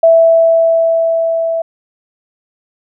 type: tone with level ramp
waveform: sine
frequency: 659.3 Hz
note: E5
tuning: in tune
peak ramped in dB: -3 to -13 dBFS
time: 0.03-1.62 s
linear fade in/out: 5 ms
effects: none